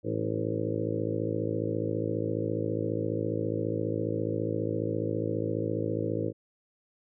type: harmonic tone with a mistuned harmonic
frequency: 54.7 Hz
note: A1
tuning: 9 cents flat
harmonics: 2 / 3 / 4 / 5 / 6 / 7 / 8 / 9 / 10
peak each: -34 / -37 / -40 / -39 / -34 / -39 / -36 / -35 / -39 dBFS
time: 0.03-6.33 s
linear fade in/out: 50 ms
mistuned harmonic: 5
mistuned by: +43 cents
effects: none